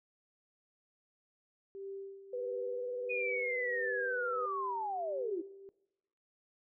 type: tone with tremolo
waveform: sine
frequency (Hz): 392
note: G4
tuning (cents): 0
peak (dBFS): -40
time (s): 1.75-5.69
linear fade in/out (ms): 0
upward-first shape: sine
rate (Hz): 1.5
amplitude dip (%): 70
type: tone with vibrato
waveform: sine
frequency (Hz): 493.9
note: B4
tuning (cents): 0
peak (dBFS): -35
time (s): 2.33-4.46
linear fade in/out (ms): 5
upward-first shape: sine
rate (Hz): 20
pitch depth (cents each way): 35
type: linear sweep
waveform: sine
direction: down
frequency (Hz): 2496 to 310.9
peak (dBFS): -34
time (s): 3.09-5.42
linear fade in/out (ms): 20
effects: noise-tail reverb RT60 1.0 s tail -23 dB re dry